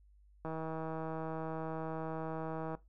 click train, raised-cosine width 1 ms, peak -27 dBFS, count 369, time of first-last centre 0.45-2.75 s, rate 160 Hz, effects noise-tail reverb RT60 0.2 s tail -18 dB re dry + added 50 Hz sine -60 dBFS peak until 2.88 s

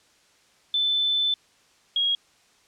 sine tone pair in turn, 3520 / 3288 Hz, A7 / G#7, 0 / -18 cents, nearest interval minor second, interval 118 cents, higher first, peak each -20 dBFS, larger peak neither, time 0.74-1.34 / 1.96-2.15 s, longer first, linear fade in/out 2 ms, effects white hiss -60 dBFS RMS until 2.67 s + low-pass 7000 Hz 12 dB/octave

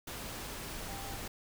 sine tone in noise, 791 Hz, G5, 15 cents sharp, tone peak -47 dBFS, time 0.88-1.17 s, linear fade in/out 5 ms, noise pink, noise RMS -42 dBFS, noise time 0.07-1.28 s, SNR -8 dB, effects none

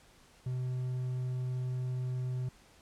triangle tone, 126.9 Hz, B2, 47 cents sharp, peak -30 dBFS, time 0.46-2.49 s, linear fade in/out 5 ms, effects pink hiss -61 dBFS RMS until 2.81 s + low-pass 10000 Hz 12 dB/octave

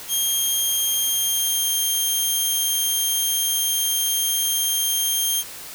10% pulse tone with pitch glide, 3217 to 3191 Hz, G7 to G7, +44 to +30 cents, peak -12 dBFS, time 0.08-5.44 s, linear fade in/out 50 ms, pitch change -14 cents, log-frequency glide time 0.31-1.69 s, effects white hiss -37 dBFS RMS until 5.74 s

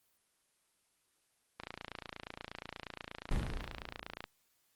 click train, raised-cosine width 0.3 ms, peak -25 dBFS, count 76, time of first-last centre 1.6-4.241 s, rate 28.4 Hz
brown noise with exponential decay, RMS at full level -30 dBFS, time 3.31-4.19 s, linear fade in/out 2 ms, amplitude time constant 190 ms
effects white hiss -75 dBFS RMS until 4.75 s + Opus 24 kbps

